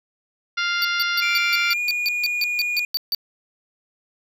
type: harmonic tone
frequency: 698.5 Hz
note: F5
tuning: in tune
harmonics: 2 / 3 / 4 / 5 / 6 / 7 / 8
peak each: -23 / -27 / -29 / -31 / -33 / -34 / -35 dBFS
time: 0.57-1.74 s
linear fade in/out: 10 ms
type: tone bursts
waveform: square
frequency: 4595 Hz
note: D8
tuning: 39 cents flat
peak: -20 dBFS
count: 14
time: 0.82-3.148 s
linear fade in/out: 0 ms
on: 27 ms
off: 150 ms
type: tone with pitch glide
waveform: triangle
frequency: 2349 to 2442 Hz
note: D7 to D#7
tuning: 0 to -33 cents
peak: -20 dBFS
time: 1.22-2.85 s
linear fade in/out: 2 ms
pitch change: +67 cents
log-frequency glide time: 1.71-1.79 s
effects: none